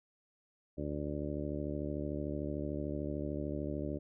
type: harmonic tone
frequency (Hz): 73.4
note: D2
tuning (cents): 0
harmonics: 1 / 2 / 3 / 4 / 5 / 6 / 7 / 8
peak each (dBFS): -42 / -42 / -44 / -40 / -43 / -49 / -49 / -44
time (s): 0.77-3.99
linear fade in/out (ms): 20
effects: none